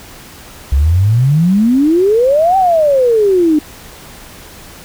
sine exponential two-way sweep, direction up then down, 64.8 to 783 to 295.2 Hz, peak -7 dBFS, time 0.72-3.59 s, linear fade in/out 5 ms, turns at 2.57 s, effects pink hiss -35 dBFS RMS until 4.84 s

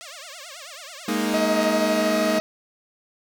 5% pulse tone with vibrato, 620 Hz, D#5, 6 cents flat, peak -26 dBFS, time 0.01-1.39 s, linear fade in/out 0 ms, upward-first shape triangle, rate 9.2 Hz, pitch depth 300 cents each way
sawtooth chord, Ab suspended second, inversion none, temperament equal, 207.7 / 233.1 / 311.1 Hz, Ab3 / Bb3 / Eb4, 0 / 0 / 0 cents, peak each -22 dBFS, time 1.08-2.39 s, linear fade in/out 5 ms
harmonic tone, 635 Hz, D#5, 35 cents sharp, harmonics 1 / 2 / 3 / 4 / 6 / 7 / 8 / 9 / 10, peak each -22 / -33 / -35 / -38 / -41 / -39 / -42 / -45 / -45 dBFS, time 1.34-2.4 s, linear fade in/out 0 ms
effects none

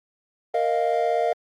triangle chord, Bb suspended fourth, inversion none, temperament equal, 466.2 / 622.3 / 698.5 Hz, Bb4 / Eb5 / F5, 0 / 0 / 0 cents, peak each -23 / -23 / -21 dBFS, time 0.54-1.33 s, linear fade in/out 5 ms, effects Opus 32 kbps

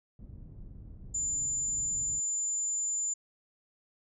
pink low-pass noise, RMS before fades -47 dBFS, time 0.19-2.2 s, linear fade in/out 2 ms, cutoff 170 Hz, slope 12 dB/octave
sine tone, 7090 Hz, A8, 12 cents sharp, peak -29 dBFS, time 1.14-3.14 s, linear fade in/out 10 ms
effects none

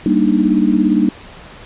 sine chord, Eb major seventh, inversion first, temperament equal, 196 / 233.1 / 293.7 / 311.1 Hz, G3 / Bb3 / D4 / Eb4, 0 / 0 / 0 / 0 cents, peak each -16 dBFS, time 0.06-1.09 s, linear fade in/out 2 ms, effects pink hiss -37 dBFS RMS until 1.65 s + resampled to 8000 Hz

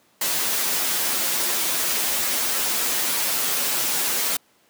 white noise with comb filter, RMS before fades -23 dBFS, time 0.21-4.37 s, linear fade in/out 5 ms, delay 10 ms, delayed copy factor -0.85, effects pink hiss -60 dBFS RMS until 4.69 s + high-pass 200 Hz 12 dB/octave

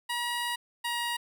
15% pulse tone pair in turn, 958 / 949.7 Hz, A#5 / A#5, +47 / +32 cents, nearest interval unison, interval 15 cents, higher first, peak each -23 dBFS, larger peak neither, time 0.09-0.56 / 0.84-1.17 s, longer first, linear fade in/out 10 ms, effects none

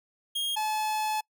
45% pulse tone pair in turn, 3248 / 860.3 Hz, G#7 / A5, -39 / -39 cents, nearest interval octave + major seventh, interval 2300 cents, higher first, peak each -27 dBFS, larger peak neither, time 0.35-0.56 / 0.56-1.21 s, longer second, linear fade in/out 10 ms, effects noise-tail reverb RT60 0.1 s tail -26 dB re dry

